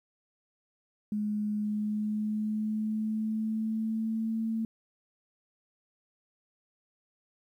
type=tone with pitch glide; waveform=sine; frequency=210 to 223.8 Hz; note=G#3 to A3; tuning=+19 to +30 cents; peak=-28 dBFS; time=1.12-4.65 s; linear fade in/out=2 ms; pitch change=+111 cents; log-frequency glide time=1.63-4.39 s; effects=11-bit